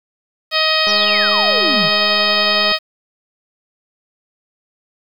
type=harmonic tone; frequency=629 Hz; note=D#5; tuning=19 cents sharp; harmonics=1 / 2 / 3 / 4 / 5 / 6 / 7 / 8; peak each=-21 / -21 / -21 / -21 / -21 / -21 / -21 / -21 dBFS; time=0.51-2.79 s; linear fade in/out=50 ms
type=click train; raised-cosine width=1 ms; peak=-15 dBFS; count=382; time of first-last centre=0.87-2.72 s; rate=206 Hz
type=exponential sweep; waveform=sine; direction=down; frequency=6260 to 138.59 Hz; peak=-20 dBFS; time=0.87-1.9 s; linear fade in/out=50 ms
effects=7-bit